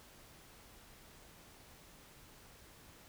silence, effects pink hiss -59 dBFS RMS until 3.08 s

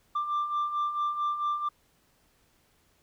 sine beating tone pair, 1180 / 1184.5 Hz, D6 / D6, +8 / +14 cents, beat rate 4.5 Hz, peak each -32 / -26 dBFS, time 0.15-1.69 s, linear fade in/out 10 ms, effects tanh soft clip ceiling -24 dBFS + pink hiss -67 dBFS RMS until 3.02 s

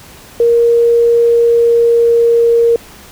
sine tone with pitch glide, 469.1 to 466.4 Hz, A#4 to A#4, +11 to +1 cents, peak -6 dBFS, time 0.4-2.76 s, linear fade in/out 2 ms, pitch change -10 cents, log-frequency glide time 1.12-2.59 s, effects pink hiss -37 dBFS RMS until 3.11 s

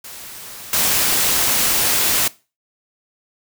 white noise with level steps, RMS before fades -35 / -17 dBFS, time 0.04-2.28 s, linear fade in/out 5 ms, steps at 0.73 s, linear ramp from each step 2 ms, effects noise-tail reverb RT60 0.3 s tail -20 dB re dry

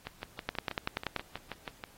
two click trains, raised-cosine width 0.3 ms, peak -22 / -14 dBFS, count 12 / 8, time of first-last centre 0.07-1.838 / 0.49-1.163 s, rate 6.22 / 10.4 Hz, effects pink hiss -59 dBFS RMS until 1.97 s + AAC 48 kbps

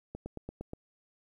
slowing click train, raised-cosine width 2 ms, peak -26 dBFS, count 6, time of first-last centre 0.15-0.734 s, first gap 110 ms, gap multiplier 1.03, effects 11-bit

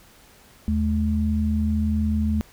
sine tone pair together, 78.7 / 214.6 Hz, D#2 / A3, +20 / -43 cents, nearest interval octave + perfect fourth, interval 1737 cents, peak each -22 dBFS, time 0.68-2.41 s, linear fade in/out 0 ms, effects pink hiss -52 dBFS RMS until 2.52 s

